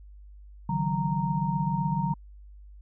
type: tone cluster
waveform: sine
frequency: 144 / 160.2 / 187.6 / 928 Hz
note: D3 / E3 / F#3 / A#5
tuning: -34 / -49 / +24 / -8 cents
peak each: -30 dBFS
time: 0.69-2.14 s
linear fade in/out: 5 ms
effects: added 50 Hz sine -45 dBFS peak until 2.81 s